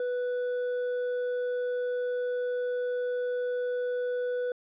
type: tone with hard clipping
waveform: triangle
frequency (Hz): 493.9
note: B4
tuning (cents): 0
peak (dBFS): -29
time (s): 0-4.52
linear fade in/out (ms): 2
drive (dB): 8
effects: resampled to 8000 Hz